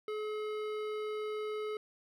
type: tone with hard clipping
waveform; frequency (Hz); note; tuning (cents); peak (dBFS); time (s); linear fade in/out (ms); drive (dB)
triangle; 426.7; G#4; +47; -37; 0.08-1.77; 2; 18
effects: none